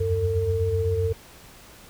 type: tone cluster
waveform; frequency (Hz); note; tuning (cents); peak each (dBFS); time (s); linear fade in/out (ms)
sine; 78.1 / 86.4 / 94.2 / 450.5; D#2 / F2 / F#2 / A4; +7 / -18 / +32 / +41; -32 / -33 / -24 / -24; 0-1.13; 10
effects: pink hiss -48 dBFS RMS until 1.89 s